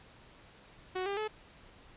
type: tone with pitch steps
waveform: sawtooth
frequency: 370.4 / 399.3 / 430.4 Hz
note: F#4 / G4 / A4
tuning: +2 / +32 / -38 cents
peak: -29 dBFS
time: 0.95-1.28 s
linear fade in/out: 10 ms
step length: 110 ms
effects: pink hiss -57 dBFS RMS until 1.96 s + resampled to 8000 Hz